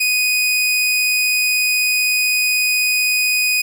sawtooth tone, 2489 Hz, D#7, in tune, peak -11 dBFS, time 0-3.62 s, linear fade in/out 10 ms, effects none

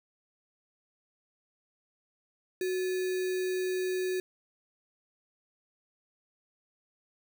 sine tone with sample-and-hold, 369.2 Hz, F#4, 4 cents flat, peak -28 dBFS, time 2.61-4.2 s, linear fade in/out 2 ms, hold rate 2100 Hz, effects none

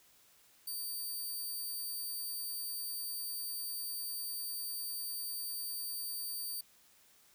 5% pulse tone, 4630 Hz, D8, 25 cents flat, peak -31 dBFS, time 0.67-6.61 s, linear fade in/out 5 ms, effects white hiss -65 dBFS RMS until 7.34 s

